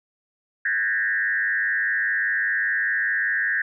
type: tone with frequency modulation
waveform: sine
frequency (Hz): 1731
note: A6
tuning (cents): -29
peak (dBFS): -20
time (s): 0.65-3.62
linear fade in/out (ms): 5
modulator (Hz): 105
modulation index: 1.6
effects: none